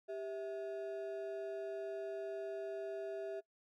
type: ring-modulated tone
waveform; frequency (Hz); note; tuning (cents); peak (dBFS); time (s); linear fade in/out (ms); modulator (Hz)
triangle; 523.3; C5; 0; -35; 0.08-3.41; 20; 129
effects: noise-tail reverb RT60 0.1 s tail -22 dB re dry